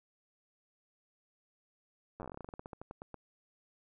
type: slowing click train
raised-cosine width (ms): 1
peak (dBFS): -30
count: 22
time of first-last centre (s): 2.2-3.143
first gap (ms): 9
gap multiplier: 1.14
effects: none